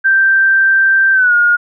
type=tone with pitch glide; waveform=sine; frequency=1568 to 1429.6 Hz; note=G6 to F6; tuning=0 to +40 cents; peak=-7 dBFS; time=0.04-1.57 s; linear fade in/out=20 ms; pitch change=-160 cents; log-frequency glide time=1.13-1.34 s; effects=none